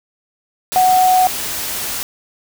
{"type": "tone in noise", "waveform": "sine", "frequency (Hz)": 740, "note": "F#5", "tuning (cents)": 0, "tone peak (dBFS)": -9, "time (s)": [0.76, 1.27], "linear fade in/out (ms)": 0, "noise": "white", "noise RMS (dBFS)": -23, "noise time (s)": [0.72, 2.03], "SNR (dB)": 11, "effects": []}